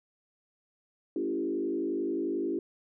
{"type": "tone with frequency modulation", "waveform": "sine", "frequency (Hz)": 336.9, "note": "E4", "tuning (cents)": 38, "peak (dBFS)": -28, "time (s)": [1.16, 2.59], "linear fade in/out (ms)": 2, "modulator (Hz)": 51.3, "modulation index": 1.3, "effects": []}